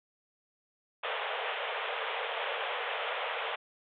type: band-pass noise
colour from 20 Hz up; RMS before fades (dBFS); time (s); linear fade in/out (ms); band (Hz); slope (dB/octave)
pink; -35; 1.03-3.56; 10; 440 to 3500; 96
effects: none